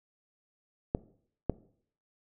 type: clicks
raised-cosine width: 2 ms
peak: -13 dBFS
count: 2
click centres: 0.949 / 1.497 s
effects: noise-tail reverb RT60 0.6 s tail -20 dB re dry